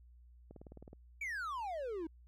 click train, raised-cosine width 2 ms, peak -38 dBFS, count 9, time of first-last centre 0.51-0.931 s, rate 19 Hz
triangle exponential sweep, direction down, 2363 to 308.1 Hz, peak -36 dBFS, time 1.21-2.07 s, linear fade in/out 5 ms
effects added 60 Hz sine -57 dBFS peak until 2.27 s

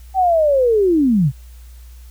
sine linear sweep, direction down, 777 to 119 Hz, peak -11 dBFS, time 0.14-1.32 s, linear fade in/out 50 ms, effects added 60 Hz sine -36 dBFS peak until 2.1 s + white hiss -52 dBFS RMS until 2.1 s

